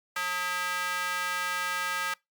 square tone with high-pass filter, 180 Hz, F#3, 47 cents flat, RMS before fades -31 dBFS, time 0.16-2.14 s, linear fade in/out 5 ms, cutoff 1400 Hz, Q 2.3, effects noise-tail reverb RT60 0.2 s tail -25 dB re dry + Opus 48 kbps

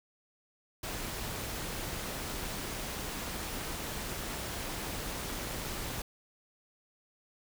pink noise with amplitude modulation, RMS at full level -36 dBFS, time 0.83-6.02 s, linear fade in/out 5 ms, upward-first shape sine, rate 272 Hz, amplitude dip 45%, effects none

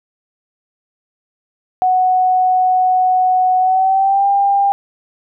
sine tone with pitch glide, 740 to 797.7 Hz, F#5 to G5, 0 to +30 cents, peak -10 dBFS, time 1.82-4.72 s, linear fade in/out 0 ms, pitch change +130 cents, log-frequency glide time 3.59-4.27 s, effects none

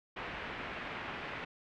white low-pass noise, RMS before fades -42 dBFS, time 0.16-1.45 s, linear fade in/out 10 ms, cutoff 2500 Hz, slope 24 dB/octave, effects none

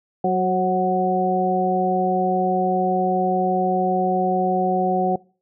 harmonic tone with a mistuned harmonic, 185 Hz, F#3, in tune, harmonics 1 / 2 / 3 / 4, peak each -23 / -23 / -25 / -20 dBFS, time 0.24-5.16 s, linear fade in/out 5 ms, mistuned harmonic 3, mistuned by -38 cents, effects noise-tail reverb RT60 0.4 s tail -24 dB re dry

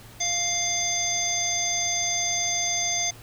harmonic tone, 698.5 Hz, F5, in tune, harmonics 1 / 3 / 5 / 7 / 9, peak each -33 / -31 / -32 / -33 / -25 dBFS, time 0.2-3.11 s, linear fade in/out 10 ms, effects added 113 Hz sine -48 dBFS peak until 3.22 s + pink hiss -48 dBFS RMS until 3.22 s

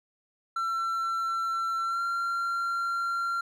triangle tone with pitch glide, 1348 to 1376.3 Hz, E6 to F6, +38 to -26 cents, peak -25 dBFS, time 0.56-3.41 s, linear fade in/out 5 ms, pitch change +36 cents, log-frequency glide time 1.86-2.01 s, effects none

